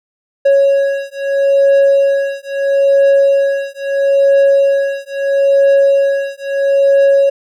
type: beating tone pair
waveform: triangle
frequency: 553 / 553.76 Hz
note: C#5 / C#5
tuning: -4 / -2 cents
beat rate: 0.76 Hz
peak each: -10 dBFS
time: 0.45-7.3 s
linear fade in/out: 10 ms
effects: none